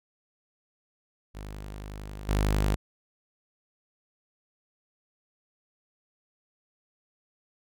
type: tone with level steps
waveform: sawtooth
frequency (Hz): 51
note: G#1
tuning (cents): -31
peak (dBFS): -34 / -19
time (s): 1.34-2.76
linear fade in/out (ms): 20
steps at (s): 2.28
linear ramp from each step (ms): 20
effects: none